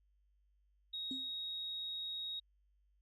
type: tone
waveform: sine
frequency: 3771 Hz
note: A#7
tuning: 19 cents sharp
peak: -39 dBFS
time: 0.93-2.4 s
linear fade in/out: 10 ms
type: tone with exponential decay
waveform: sine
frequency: 261.7 Hz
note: C4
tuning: in tune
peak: -37 dBFS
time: 1.11-1.33 s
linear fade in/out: 2 ms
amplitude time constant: 46 ms
effects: tanh soft clip ceiling -32 dBFS + added 50 Hz sine -70 dBFS peak until 3.01 s